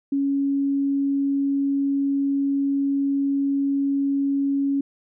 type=tone; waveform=sine; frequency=277.9 Hz; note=C#4; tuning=4 cents sharp; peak=-19 dBFS; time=0.12-4.81 s; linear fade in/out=5 ms; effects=none